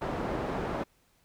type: low-pass noise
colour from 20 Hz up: white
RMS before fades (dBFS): -33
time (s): 0.01-0.84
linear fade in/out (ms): 10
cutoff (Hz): 750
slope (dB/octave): 12
effects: pink hiss -68 dBFS RMS until 1.24 s